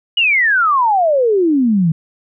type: exponential sweep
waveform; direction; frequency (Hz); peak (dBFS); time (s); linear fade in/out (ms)
sine; down; 2955 to 154.4; -10; 0.17-1.92; 5
effects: none